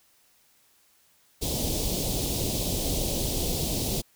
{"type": "band-stop noise", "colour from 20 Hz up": "pink", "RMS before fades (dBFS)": -28, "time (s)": [1.41, 4.02], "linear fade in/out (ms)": 20, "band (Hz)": [670, 3300], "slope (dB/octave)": 24, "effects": ["white hiss -63 dBFS RMS until 4.15 s"]}